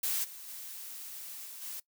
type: noise with level steps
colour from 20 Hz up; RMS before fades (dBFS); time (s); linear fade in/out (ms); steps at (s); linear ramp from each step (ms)
blue; -32 / -47 / -44 / -46 / -41; 0.03-1.8; 5; 0.23 / 0.47 / 1.45 / 1.61; 20
effects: noise-tail reverb RT60 0.1 s tail -20 dB re dry